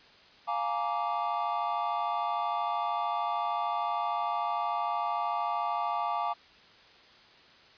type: chord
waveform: triangle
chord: Bb dominant seventh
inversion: second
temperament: just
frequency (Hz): 699.2 / 839.1 / 932.3 / 1165.4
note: F5 / Ab5 / Bb5 / D6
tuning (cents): +2 / +18 / 0 / -14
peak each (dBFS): -32 / -32 / -34 / -31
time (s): 0.47-6.34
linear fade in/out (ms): 20
effects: white hiss -56 dBFS RMS until 7.77 s + resampled to 11025 Hz